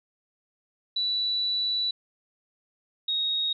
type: tone pair in turn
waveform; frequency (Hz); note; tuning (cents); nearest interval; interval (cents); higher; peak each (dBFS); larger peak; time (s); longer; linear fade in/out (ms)
sine; 3951 / 3758; B7 / A#7; 0 / +13; minor second; 87; first; -24 / -24; neither; 0.96-1.91 / 3.08-3.53; first; 5
effects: none